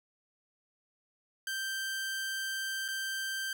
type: tone with dropouts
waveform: sawtooth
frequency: 1567 Hz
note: G6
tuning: 1 cent flat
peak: -30 dBFS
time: 1.47-3.53 s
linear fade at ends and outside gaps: 2 ms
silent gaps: 2.881-2.885 s
effects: none